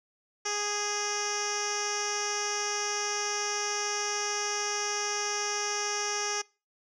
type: tone with low-pass filter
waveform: 10% pulse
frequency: 413.5 Hz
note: G#4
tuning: 8 cents flat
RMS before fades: -31 dBFS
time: 0.45-6.42 s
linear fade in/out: 10 ms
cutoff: 5800 Hz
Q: 6.1
effects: noise-tail reverb RT60 0.3 s tail -23 dB re dry